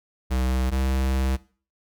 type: tone pair in turn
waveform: square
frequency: 64.1 / 65.75 Hz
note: C2 / C2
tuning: -35 / +9 cents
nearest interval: unison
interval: 44 cents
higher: second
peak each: -22 dBFS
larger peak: neither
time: 0.3-0.71 / 0.71-1.37 s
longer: second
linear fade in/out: 20 ms
effects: noise-tail reverb RT60 0.4 s tail -19 dB re dry